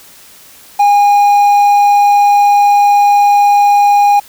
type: tone with quantisation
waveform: triangle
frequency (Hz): 816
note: G#5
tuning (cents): -31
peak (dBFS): -3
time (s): 0.79-4.2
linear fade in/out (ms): 10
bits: 5
effects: white hiss -39 dBFS RMS until 4.28 s